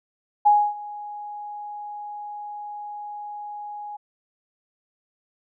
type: tone with ADSR envelope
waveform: sine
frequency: 830.6 Hz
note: G#5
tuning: in tune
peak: -11 dBFS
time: 0.45-3.97 s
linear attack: 17 ms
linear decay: 270 ms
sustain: -21 dB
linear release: 11 ms
effects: none